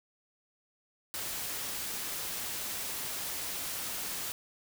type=noise; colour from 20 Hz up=white; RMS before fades=-37 dBFS; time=1.14-4.32 s; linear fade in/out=0 ms; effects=none